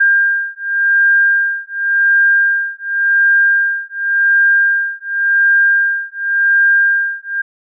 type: beating tone pair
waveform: sine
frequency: 1600 / 1600.9 Hz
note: G6 / G6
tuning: +35 / +36 cents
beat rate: 0.9 Hz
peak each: -13 dBFS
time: 0-7.42 s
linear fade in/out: 10 ms
effects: none